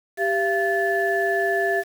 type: tone cluster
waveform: sine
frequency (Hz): 392.9 / 681 / 1740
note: G4 / F5 / A6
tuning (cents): +4 / -44 / -20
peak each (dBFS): -23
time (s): 0.17-1.84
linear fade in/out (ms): 50
effects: tanh soft clip ceiling -10 dBFS + 7-bit